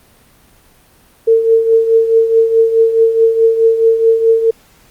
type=tone with tremolo; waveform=sine; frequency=452.5 Hz; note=A4; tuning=48 cents sharp; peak=-4 dBFS; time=1.27-4.51 s; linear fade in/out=10 ms; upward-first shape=triangle; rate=4.7 Hz; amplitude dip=70%; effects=pink hiss -48 dBFS RMS until 4.9 s + Opus 32 kbps